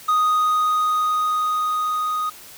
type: tone with level ramp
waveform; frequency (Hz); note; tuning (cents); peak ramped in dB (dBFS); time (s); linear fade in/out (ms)
triangle; 1244.5; D#6; 0; -13 to -19; 0.08-2.3; 10
effects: white hiss -42 dBFS RMS until 2.57 s